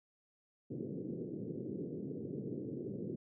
white band-pass noise, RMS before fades -42 dBFS, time 0.7-3.16 s, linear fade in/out 10 ms, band 110 to 440 Hz, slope 48 dB/octave, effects none

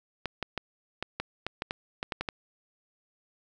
clicks, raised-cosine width 0.3 ms, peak -15 dBFS, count 12, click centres 0.257 / 0.427 / 0.577 / 1.026 / 1.2 / 1.466 / 1.621 / 1.709 / 2.029 / 2.122 / 2.21 / 2.288 s, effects none

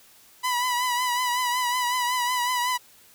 sawtooth tone with vibrato, 987.8 Hz, B5, in tune, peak -19 dBFS, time 0.43-2.78 s, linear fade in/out 20 ms, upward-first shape triangle, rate 5.4 Hz, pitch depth 54 cents each way, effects white hiss -54 dBFS RMS until 3.14 s

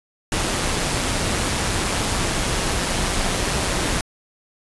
pink noise with amplitude modulation, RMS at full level -20 dBFS, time 0.32-4.01 s, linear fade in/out 2 ms, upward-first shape sine, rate 187 Hz, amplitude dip 40%, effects resampled to 24000 Hz

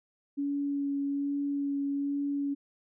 sine tone with vibrato, 282.1 Hz, C#4, 30 cents sharp, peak -28 dBFS, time 0.37-2.55 s, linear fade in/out 20 ms, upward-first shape sine, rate 1.2 Hz, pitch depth 11 cents each way, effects none

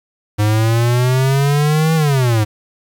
square exponential two-way sweep, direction up then down, 103.83 to 162.5 to 103.83 Hz, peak -12 dBFS, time 0.38-2.45 s, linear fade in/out 20 ms, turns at 1.95 s, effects 8-bit

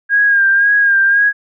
sine tone with vibrato, 1619 Hz, G#6, 45 cents flat, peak -8 dBFS, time 0.09-1.33 s, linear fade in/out 50 ms, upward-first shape sine, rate 1.9 Hz, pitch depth 41 cents each way, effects none

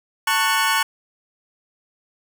25% pulse chord, F# minor, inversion first, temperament equal with one note detuned, 890.2 / 1108.7 / 1480 Hz, A5 / C#6 / F#6, +20 / 0 / 0 cents, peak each -18 dBFS, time 0.27-0.83 s, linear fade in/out 5 ms, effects none

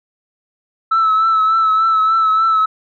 sine tone with vibrato, 1311 Hz, E6, 10 cents flat, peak -9 dBFS, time 0.91-2.66 s, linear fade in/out 10 ms, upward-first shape triangle, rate 3.4 Hz, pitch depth 38 cents each way, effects tanh soft clip ceiling -8 dBFS

